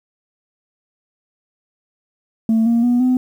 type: tone with pitch steps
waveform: sine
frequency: 223.8 / 233.3 / 243.2 / 253.5 Hz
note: A3 / A#3 / B3 / B3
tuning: +30 / +2 / -26 / +45 cents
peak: -10 dBFS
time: 2.49-3.17 s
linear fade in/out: 2 ms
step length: 170 ms
effects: tanh soft clip ceiling -10 dBFS + 8-bit